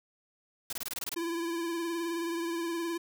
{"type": "noise bursts", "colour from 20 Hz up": "white", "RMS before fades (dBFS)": -36, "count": 9, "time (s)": [0.7, 1.144], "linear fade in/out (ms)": 2, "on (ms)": 28, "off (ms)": 24}
{"type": "tone with vibrato", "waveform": "square", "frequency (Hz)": 336.8, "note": "E4", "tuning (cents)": 37, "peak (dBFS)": -32, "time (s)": [1.16, 2.98], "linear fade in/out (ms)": 10, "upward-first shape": "triangle", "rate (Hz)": 19, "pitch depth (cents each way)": 44}
{"effects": []}